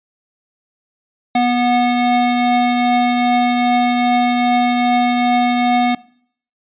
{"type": "tone pair together", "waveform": "square", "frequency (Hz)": [244.5, 731], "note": ["B3", "F#5"], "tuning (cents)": [-17, -21], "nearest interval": "octave + perfect fifth", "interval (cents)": 1896, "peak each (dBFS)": -16, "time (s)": [1.35, 5.95], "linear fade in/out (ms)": 5, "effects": ["noise-tail reverb RT60 0.6 s tail -21 dB re dry", "resampled to 8000 Hz"]}